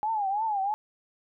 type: tone with vibrato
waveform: sine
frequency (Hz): 831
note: G#5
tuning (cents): +1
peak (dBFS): -25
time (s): 0.03-0.74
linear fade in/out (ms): 0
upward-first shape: triangle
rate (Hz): 3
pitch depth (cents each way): 160
effects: none